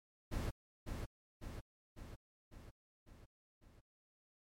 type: noise with echo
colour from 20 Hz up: brown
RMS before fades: -38 dBFS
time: 0.31-0.51 s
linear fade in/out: 20 ms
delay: 550 ms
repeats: 6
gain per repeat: -4 dB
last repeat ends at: 3.81 s
effects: MP3 64 kbps